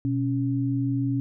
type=tone pair together; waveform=sine; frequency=123.47 / 276.9 Hz; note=B2 / C#4; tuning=0 / -2 cents; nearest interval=octave + major second; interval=1398 cents; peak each=-25 dBFS; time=0.05-1.2 s; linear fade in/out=0 ms; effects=none